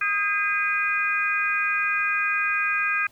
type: tone cluster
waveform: sine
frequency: 1249 / 1611 / 2039 / 2462 Hz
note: D#6 / G6 / C7 / D#7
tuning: +6 / +47 / -45 / -19 cents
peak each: -28 / -25 / -31 / -25 dBFS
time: 0.01-3.07 s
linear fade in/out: 5 ms
effects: pink hiss -57 dBFS RMS until 3.11 s